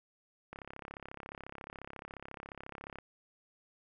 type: click train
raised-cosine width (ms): 0.5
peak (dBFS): -29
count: 85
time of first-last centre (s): 0.53-2.986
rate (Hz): 34.2
effects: none